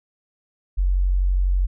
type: tone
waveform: sine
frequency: 46.06 Hz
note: F#1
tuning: 7 cents flat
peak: -16 dBFS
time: 0.77-1.67 s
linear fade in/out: 20 ms
effects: none

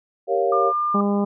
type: chord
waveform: sine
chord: G half-diminished seventh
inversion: none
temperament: equal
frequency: 392 / 466.2 / 554.4 / 698.5 Hz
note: G4 / Bb4 / Db5 / F5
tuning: 0 / 0 / 0 / 0 cents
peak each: -23 dBFS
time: 0.27-0.73 s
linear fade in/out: 50 ms
type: tone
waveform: sine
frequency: 1200 Hz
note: D6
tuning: 37 cents sharp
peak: -19 dBFS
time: 0.52-1.01 s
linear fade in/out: 5 ms
type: harmonic tone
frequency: 202.4 Hz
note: G#3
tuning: 44 cents flat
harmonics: 1 / 2 / 3 / 4 / 5 / 6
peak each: -19 / -25 / -29 / -31 / -33 / -35 dBFS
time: 0.94-1.25 s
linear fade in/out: 10 ms
effects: none

